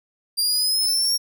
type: exponential sweep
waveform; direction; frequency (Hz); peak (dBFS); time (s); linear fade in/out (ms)
sawtooth; up; 4744 to 5590; -16; 0.37-1.18; 20
effects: none